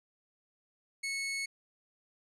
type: tone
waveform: sawtooth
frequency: 2200 Hz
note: C#7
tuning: 14 cents flat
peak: -30 dBFS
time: 1.03-1.46 s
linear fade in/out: 10 ms
effects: resampled to 24000 Hz + 12-bit